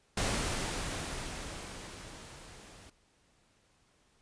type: noise with level ramp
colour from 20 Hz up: pink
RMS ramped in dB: -31 to -54 dBFS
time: 0.17-2.9 s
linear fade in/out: 5 ms
effects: pink hiss -69 dBFS RMS until 4.21 s + resampled to 22050 Hz